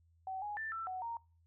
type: tone with pitch steps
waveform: sine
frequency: 760 / 831 / 1773 / 1335 / 744 / 929 Hz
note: F#5 / G#5 / A6 / E6 / F#5 / A#5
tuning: +46 / +1 / +13 / +22 / +9 / -6 cents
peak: -38 dBFS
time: 0.27-1.17 s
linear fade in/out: 2 ms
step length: 150 ms
effects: noise-tail reverb RT60 0.4 s tail -25 dB re dry + added 83 Hz sine -66 dBFS peak until 1.46 s